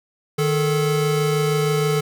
square tone pair together, 153.5 / 434.2 Hz, D#3 / A4, -23 / -23 cents, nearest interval octave + tritone, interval 1800 cents, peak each -21 dBFS, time 0.38-2.01 s, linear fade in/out 10 ms, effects none

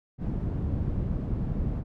white low-pass noise, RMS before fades -29 dBFS, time 0.18-1.84 s, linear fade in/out 50 ms, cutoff 150 Hz, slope 12 dB/octave, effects none

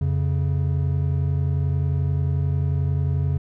triangle tone pair together, 87.31 / 138.59 Hz, F2 / C#3, 0 / 0 cents, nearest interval minor sixth, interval 800 cents, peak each -20 dBFS, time 0.01-3.38 s, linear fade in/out 5 ms, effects none

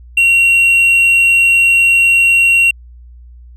triangle tone, 2744 Hz, F7, 31 cents flat, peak -5 dBFS, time 0.17-2.71 s, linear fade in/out 5 ms, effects added 60 Hz sine -34 dBFS peak until 3.56 s + resampled to 32000 Hz

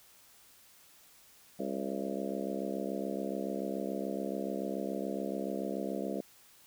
harmonic tone with a mistuned harmonic, 67 Hz, C2, 42 cents sharp, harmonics 3 / 4 / 5 / 6 / 7 / 8 / 9 / 10, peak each -39 / -40 / -41 / -42 / -42 / -43 / -44 / -44 dBFS, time 1.59-6.21 s, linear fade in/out 5 ms, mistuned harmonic 9, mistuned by -46 cents, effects white hiss -60 dBFS RMS until 6.66 s

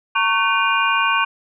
sine tone cluster, 916 / 1111 / 1523 / 2430 / 2799 Hz, A#5 / C#6 / F#6 / D#7 / F7, -31 / +4 / +50 / -42 / +3 cents, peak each -23 / -19 / -21 / -22 / -24 dBFS, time 0.15-1.25 s, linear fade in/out 10 ms, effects none

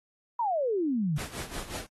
sine exponential sweep, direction down, 987.8 to 138.9 Hz, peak -25 dBFS, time 0.39-1.18 s, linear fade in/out 5 ms
pink noise with tremolo, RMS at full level -36 dBFS, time 1.17-1.87 s, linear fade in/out 20 ms, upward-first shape sine, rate 5.5 Hz, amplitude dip 75%
effects AAC 32 kbps

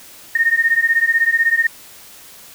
sine beating tone pair, 1830 / 1846 Hz, A#6 / A#6, -32 / -17 cents, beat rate 16 Hz, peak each -16 / -15 dBFS, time 0.35-1.67 s, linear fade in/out 5 ms, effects white hiss -41 dBFS RMS until 2.54 s

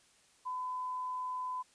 sine tone, 1009 Hz, B5, 37 cents sharp, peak -35 dBFS, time 0.45-1.63 s, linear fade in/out 20 ms, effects white hiss -66 dBFS RMS until 1.74 s + resampled to 22050 Hz

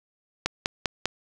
click train, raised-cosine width 0.2 ms, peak -6 dBFS, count 4, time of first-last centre 0.46-1.056 s, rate 5.03 Hz, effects none

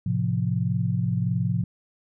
sine chord, F major, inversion first, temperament equal with one note detuned, 109.37 / 130.81 / 174.61 Hz, A2 / C3 / F3, -10 / 0 / 0 cents, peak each -26 dBFS, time 0.06-1.64 s, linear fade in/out 5 ms, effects none

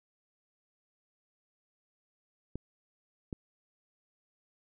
clicks, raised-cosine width 3 ms, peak -24 dBFS, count 2, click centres 2.556 / 3.328 s, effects none

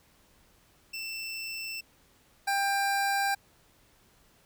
25% pulse tone pair in turn, 2671 / 794.1 Hz, E7 / G5, +22 / +22 cents, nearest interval octave + major sixth, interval 2100 cents, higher first, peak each -31 / -22 dBFS, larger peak second, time 0.93-1.81 / 2.47-3.35 s, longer neither, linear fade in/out 10 ms, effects pink hiss -63 dBFS RMS until 4.45 s

